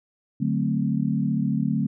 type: chord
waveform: sine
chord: D dominant seventh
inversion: none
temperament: equal with one note detuned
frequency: 146.83 / 185 / 220 / 259.8 Hz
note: D3 / F#3 / A3 / C4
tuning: 0 / 0 / 0 / -12 cents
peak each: -26 / -27 / -25 / -28 dBFS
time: 0.4-1.87 s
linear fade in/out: 10 ms
effects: none